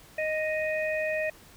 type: harmonic tone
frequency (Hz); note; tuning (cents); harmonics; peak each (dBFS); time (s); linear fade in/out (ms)
622.3; D#5; 0; 1 / 3 / 4; -28 / -33 / -34; 0.18-1.3; 5
effects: pink hiss -53 dBFS RMS until 1.56 s